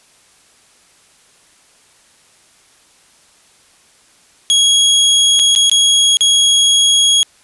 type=tone with dropouts; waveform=sawtooth; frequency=3313 Hz; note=G#7; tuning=5 cents flat; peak=-5 dBFS; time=4.5-7.23 s; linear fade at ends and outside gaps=0 ms; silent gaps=5.393-5.397 / 5.551-5.56 / 5.697-5.715 / 6.17-6.208 s; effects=white hiss -50 dBFS RMS until 7.43 s + resampled to 24000 Hz